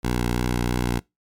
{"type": "tone with vibrato", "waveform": "10% pulse", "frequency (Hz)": 60.4, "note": "B1", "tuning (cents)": -38, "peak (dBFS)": -13, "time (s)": [0.03, 1], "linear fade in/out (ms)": 20, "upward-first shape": "sine", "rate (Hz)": 3, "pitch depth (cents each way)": 23, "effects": ["noise-tail reverb RT60 0.2 s tail -24 dB re dry", "MP3 96 kbps"]}